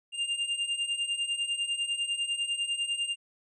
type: beating tone pair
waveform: square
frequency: 2794 / 2804 Hz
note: F7 / F7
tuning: 0 / +6 cents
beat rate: 10 Hz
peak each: -35 / -31 dBFS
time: 0.12-3.16 s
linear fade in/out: 50 ms
effects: resampled to 22050 Hz